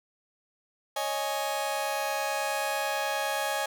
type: chord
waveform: sawtooth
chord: C# suspended second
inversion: none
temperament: just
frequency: 554.4 / 623.7 / 831.5 Hz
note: C#5 / D#5 / G#5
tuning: 0 / +4 / +2 cents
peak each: -30 / -30 / -27 dBFS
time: 0.96-3.66 s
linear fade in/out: 5 ms
effects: none